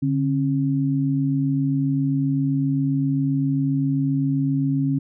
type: tone pair together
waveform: sine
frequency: 143.72 / 271.3 Hz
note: D3 / C#4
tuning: -37 / -37 cents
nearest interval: major seventh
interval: 1100 cents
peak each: -21 dBFS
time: 0.02-4.99 s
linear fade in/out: 10 ms
effects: none